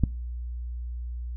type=click; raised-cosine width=5 ms; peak=-8 dBFS; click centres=0.037 s; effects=noise-tail reverb RT60 0.4 s tail -24 dB re dry + added 60 Hz sine -31 dBFS peak until 1.36 s